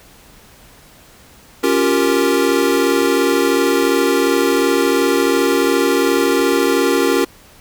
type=chord; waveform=square; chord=G half-diminished seventh; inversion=second; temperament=equal; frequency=277.2 / 349.2 / 392 / 466.2 Hz; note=Db4 / F4 / G4 / Bb4; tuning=0 / 0 / 0 / 0 cents; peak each=-19 dBFS; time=1.63-7.25 s; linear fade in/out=10 ms; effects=pink hiss -45 dBFS RMS until 7.6 s